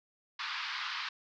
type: band-pass noise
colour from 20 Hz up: pink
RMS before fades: -38 dBFS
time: 0.39-1.09 s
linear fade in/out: 5 ms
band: 1000 to 4900 Hz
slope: 48 dB/octave
effects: none